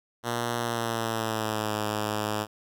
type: tone with pitch glide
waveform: 5% pulse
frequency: 118.5 to 106.18 Hz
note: A#2 to G#2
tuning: +29 to +39 cents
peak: -16 dBFS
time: 0.23-2.47 s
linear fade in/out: 50 ms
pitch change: -190 cents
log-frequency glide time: 0.58-1.77 s
effects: none